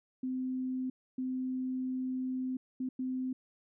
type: tone bursts at uneven times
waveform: sine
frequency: 257.4 Hz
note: C4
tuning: 28 cents flat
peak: -32 dBFS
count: 4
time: 0.23-0.9 / 1.18-2.57 / 2.8-2.89 / 2.99-3.33 s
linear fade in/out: 5 ms
effects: none